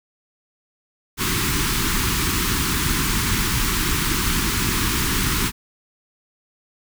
pink band-stop noise, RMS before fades -21 dBFS, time 1.17-5.52 s, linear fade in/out 50 ms, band 390 to 960 Hz, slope 48 dB/octave, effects none

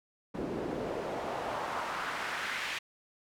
pink noise with band-pass filter sweep, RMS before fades -36 dBFS, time 0.34-2.79 s, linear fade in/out 10 ms, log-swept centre 300 to 2300 Hz, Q 1.5, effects none

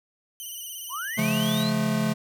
5% pulse tone with vibrato, 2992 Hz, F#7, 19 cents sharp, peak -27 dBFS, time 0.4-1.63 s, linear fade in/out 0 ms, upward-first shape square, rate 17 Hz, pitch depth 42 cents each way
sine linear sweep, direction up, 919 to 4323 Hz, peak -30 dBFS, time 0.89-1.73 s, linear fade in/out 50 ms
square chord, Db augmented, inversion none, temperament just, 138.59 / 173.24 / 216.5 Hz, Db3 / F3 / A3, 0 / -14 / -28 cents, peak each -30 / -30 / -25 dBFS, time 1.17-2.14 s, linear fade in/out 20 ms
effects none

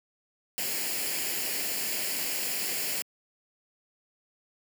white noise with comb filter, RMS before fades -31 dBFS, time 0.58-3.02 s, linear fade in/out 0 ms, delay 0.41 ms, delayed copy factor +0.6, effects high-pass 200 Hz 12 dB/octave

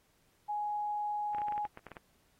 sine tone, 834 Hz, G#5, 7 cents sharp, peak -32 dBFS, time 0.48-1.67 s, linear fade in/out 20 ms
clicks, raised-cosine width 0.5 ms, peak -31 dBFS, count 11, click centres 1.348 / 1.384 / 1.418 / 1.484 / 1.523 / 1.579 / 1.652 / 1.774 / 1.867 / 1.917 / 1.968 s
effects pink hiss -71 dBFS RMS until 2.39 s + AAC 48 kbps

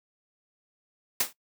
white noise with exponential decay, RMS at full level -20 dBFS, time 1.2-1.33 s, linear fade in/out 5 ms, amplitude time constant 28 ms, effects noise-tail reverb RT60 0.1 s tail -18 dB re dry + high-pass 200 Hz 12 dB/octave

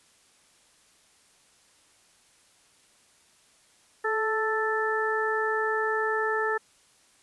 harmonic tone with a mistuned harmonic, 440 Hz, A4, in tune, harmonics 1 / 2 / 3 / 4, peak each -28 / -32 / -31 / -29 dBFS, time 4.04-6.58 s, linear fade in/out 10 ms, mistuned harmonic 1, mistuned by -21 cents, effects white hiss -61 dBFS RMS until 7.22 s + resampled to 24000 Hz

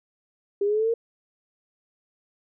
sine exponential sweep, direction up, 397.2 to 467.5 Hz, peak -20 dBFS, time 0.61-0.94 s, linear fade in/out 5 ms, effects none

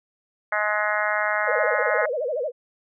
harmonic tone, 210.5 Hz, G#3, 24 cents sharp, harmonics 3 / 4 / 5 / 6 / 7 / 8 / 9 / 10, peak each -27 / -30 / -32 / -29 / -28 / -29 / -29 / -32 dBFS, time 0.52-2.06 s, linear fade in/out 5 ms
sine tone with vibrato, 548 Hz, C#5, 20 cents flat, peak -23 dBFS, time 1.44-2.52 s, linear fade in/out 50 ms, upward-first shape sine, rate 13 Hz, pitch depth 250 cents each way
effects none

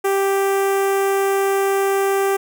sawtooth tone with notch filter, 392.2 Hz, G4, 1 cent sharp, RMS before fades -18 dBFS, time 0.04-2.37 s, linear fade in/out 10 ms, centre 4200 Hz, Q 0.73, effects none

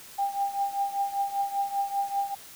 sine tone with tremolo, 797 Hz, G5, 28 cents sharp, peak -22 dBFS, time 0.18-2.35 s, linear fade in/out 10 ms, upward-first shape triangle, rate 5.1 Hz, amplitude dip 85%, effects white hiss -47 dBFS RMS until 2.55 s

